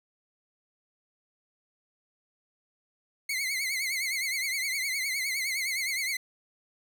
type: tone with vibrato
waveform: sawtooth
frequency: 2135 Hz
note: C7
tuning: 34 cents sharp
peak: -25 dBFS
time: 3.29-6.17 s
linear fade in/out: 5 ms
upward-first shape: triangle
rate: 9.7 Hz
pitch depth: 120 cents each way
effects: none